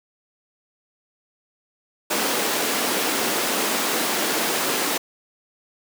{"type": "high-pass noise", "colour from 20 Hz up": "pink", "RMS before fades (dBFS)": -23, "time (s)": [2.1, 4.98], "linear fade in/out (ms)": 10, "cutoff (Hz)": 240, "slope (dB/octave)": 24, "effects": []}